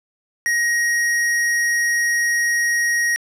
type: tone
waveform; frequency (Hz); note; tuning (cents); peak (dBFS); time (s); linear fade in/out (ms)
square; 1884; A#6; +18; -17; 0.46-3.16; 0
effects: low-pass 12000 Hz 12 dB/octave